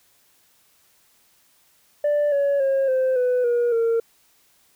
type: tone with pitch steps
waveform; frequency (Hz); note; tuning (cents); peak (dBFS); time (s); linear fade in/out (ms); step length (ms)
sine; 587.3 / 563.7 / 541.1 / 519.3 / 498.4 / 478.4 / 459.2; D5 / C#5 / C#5 / C5 / B4 / A#4 / A#4; 0 / +29 / -42 / -13 / +16 / +45 / -26; -15; 2.04-4; 5; 280
effects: tanh soft clip ceiling -16 dBFS + white hiss -60 dBFS RMS until 4.75 s